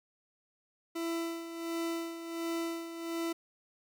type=tone with tremolo; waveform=40% pulse; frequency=333.3 Hz; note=E4; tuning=19 cents sharp; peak=-31 dBFS; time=0.95-3.33 s; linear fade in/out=10 ms; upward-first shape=sine; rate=1.4 Hz; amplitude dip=65%; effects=none